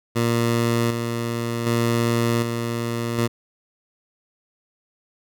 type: tone with tremolo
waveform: 15% pulse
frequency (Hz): 117.2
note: A#2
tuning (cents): +10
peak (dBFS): -12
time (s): 0.15-3.28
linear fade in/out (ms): 20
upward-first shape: square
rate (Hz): 0.66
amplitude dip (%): 45
effects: none